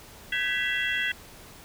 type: tone cluster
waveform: sine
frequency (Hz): 1534 / 1663 / 1973 / 2703 / 3298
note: G6 / G#6 / B6 / E7 / G#7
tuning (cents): -38 / +2 / -2 / +43 / -13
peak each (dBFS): -32 / -32 / -28 / -32 / -32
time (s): 0.32-1.12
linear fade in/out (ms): 5
effects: tanh soft clip ceiling -16 dBFS + pink hiss -48 dBFS RMS until 1.64 s